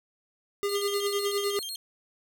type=tone with tremolo; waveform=square; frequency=404.3 Hz; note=G#4; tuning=46 cents flat; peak=-25 dBFS; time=0.63-1.59 s; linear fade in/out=0 ms; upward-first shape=triangle; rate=9.8 Hz; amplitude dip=60%
type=tone with vibrato; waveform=sawtooth; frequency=3685 Hz; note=A#7; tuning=21 cents flat; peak=-31 dBFS; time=0.69-1.76 s; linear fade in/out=2 ms; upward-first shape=square; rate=8 Hz; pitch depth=250 cents each way
effects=none